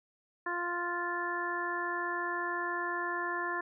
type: harmonic tone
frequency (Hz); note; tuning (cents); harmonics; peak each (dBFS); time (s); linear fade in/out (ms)
349.2; F4; 0; 1 / 2 / 3 / 4 / 5; -39 / -42 / -36 / -41 / -36; 0.46-3.61; 5
effects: none